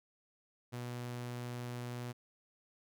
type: tone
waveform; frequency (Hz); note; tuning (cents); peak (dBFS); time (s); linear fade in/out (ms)
sawtooth; 121.9; B2; -22; -36; 0.72-2.13; 20
effects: none